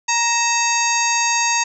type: harmonic tone with a mistuned harmonic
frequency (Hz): 935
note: A#5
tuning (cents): +5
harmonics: 1 / 2 / 3 / 4 / 5 / 6 / 7 / 8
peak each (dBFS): -20 / -25 / -23 / -30 / -27 / -32 / -20 / -31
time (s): 0.08-1.64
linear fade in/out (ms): 10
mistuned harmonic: 3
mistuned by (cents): -110
effects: none